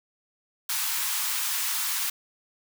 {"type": "high-pass noise", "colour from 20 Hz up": "white", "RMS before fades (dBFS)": -28, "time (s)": [0.69, 2.1], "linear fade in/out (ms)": 5, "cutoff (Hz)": 870, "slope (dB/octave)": 48, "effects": []}